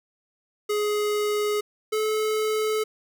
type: tone pair in turn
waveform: square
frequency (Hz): 418.3 / 432.1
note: G#4 / A4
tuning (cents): +12 / -31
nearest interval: minor second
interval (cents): 57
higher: second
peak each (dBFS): -23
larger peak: neither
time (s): 0.69-1.61 / 1.92-2.84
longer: neither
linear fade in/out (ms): 10
effects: none